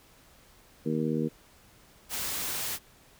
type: harmonic tone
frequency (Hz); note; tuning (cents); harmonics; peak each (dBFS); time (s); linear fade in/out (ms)
78.2; D#2; +9; 2 / 3 / 4 / 5 / 6; -32 / -30 / -33 / -36 / -34; 0.85-1.29; 20
type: noise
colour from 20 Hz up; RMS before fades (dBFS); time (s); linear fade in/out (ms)
white; -33; 2.09-2.79; 50
effects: pink hiss -58 dBFS RMS until 3.19 s